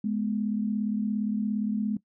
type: tone pair together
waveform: sine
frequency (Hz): 210 / 247.3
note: G#3 / B3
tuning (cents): +19 / +3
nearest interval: minor third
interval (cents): 284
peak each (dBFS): -26 / -32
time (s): 0.04-1.97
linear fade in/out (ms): 5
effects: noise-tail reverb RT60 0.1 s tail -19 dB re dry